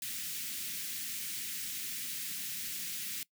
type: band-stop noise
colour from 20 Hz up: white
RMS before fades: -39 dBFS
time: 0.02-3.23 s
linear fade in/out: 2 ms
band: 270 to 1800 Hz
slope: 24 dB/octave
effects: noise-tail reverb RT60 0.1 s tail -21 dB re dry + high-pass 150 Hz 12 dB/octave